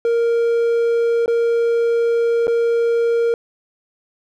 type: tone with dropouts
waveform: triangle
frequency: 466.2 Hz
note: A#4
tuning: in tune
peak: -12 dBFS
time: 0.05-3.34 s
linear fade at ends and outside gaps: 1 ms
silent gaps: 1.26-1.279 / 2.47-2.479 s
effects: none